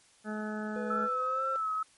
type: harmonic tone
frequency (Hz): 213.5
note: G#3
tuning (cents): +48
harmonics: 1 / 2 / 3 / 4 / 6 / 7 / 8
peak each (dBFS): -35 / -42 / -43 / -46 / -45 / -44 / -47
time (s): 0.24-1.09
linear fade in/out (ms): 50
type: tone with pitch glide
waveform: triangle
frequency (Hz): 491.4 to 529.7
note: B4 to C5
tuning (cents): -9 to +21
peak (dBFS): -34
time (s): 0.76-1.56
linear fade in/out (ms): 0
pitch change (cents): +130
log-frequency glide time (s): 1.01-1.42
type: tone with vibrato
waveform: sine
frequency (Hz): 1309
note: E6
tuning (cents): -13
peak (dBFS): -29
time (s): 0.9-1.83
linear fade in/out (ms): 5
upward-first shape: sine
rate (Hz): 2.1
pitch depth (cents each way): 46
effects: white hiss -62 dBFS RMS until 1.97 s + MP3 48 kbps